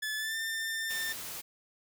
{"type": "tone with pitch glide", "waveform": "sawtooth", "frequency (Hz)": [1729, 1795.2], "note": ["A6", "A6"], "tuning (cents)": [-31, 34], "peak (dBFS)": -29, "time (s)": [0.02, 1.13], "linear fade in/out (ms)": 10, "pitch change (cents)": 65, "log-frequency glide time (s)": [0.17, 0.37]}
{"type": "noise", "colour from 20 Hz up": "white", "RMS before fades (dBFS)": -41, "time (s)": [0.89, 1.42], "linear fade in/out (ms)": 20}
{"effects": []}